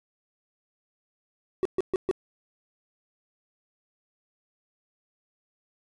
triangle tone bursts, 376.5 Hz, F#4, 30 cents sharp, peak -19 dBFS, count 4, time 1.63-2.112 s, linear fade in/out 0 ms, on 23 ms, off 130 ms, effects resampled to 24000 Hz + 10-bit

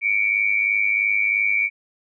sine tone pair together, 2246 / 2349 Hz, C#7 / D7, +22 / 0 cents, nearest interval minor second, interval 78 cents, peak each -20 dBFS, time 0.01-1.7 s, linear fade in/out 50 ms, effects none

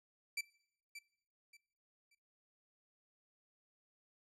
sawtooth tone with echo, 2329 Hz, D7, 15 cents flat, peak -33 dBFS, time 0.37-0.41 s, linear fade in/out 5 ms, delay 580 ms, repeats 3, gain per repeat -11 dB, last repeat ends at 2.15 s, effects noise-tail reverb RT60 0.7 s tail -22 dB re dry + low-pass 11000 Hz 12 dB/octave

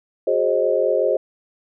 sine chord, Ab dominant seventh, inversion third, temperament equal with one note detuned, 370 / 415.3 / 534.2 / 622.3 Hz, Gb4 / Ab4 / C5 / Eb5, 0 / 0 / +36 / 0 cents, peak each -24 / -22 / -19 / -22 dBFS, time 0.27-1.17 s, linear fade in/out 5 ms, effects none

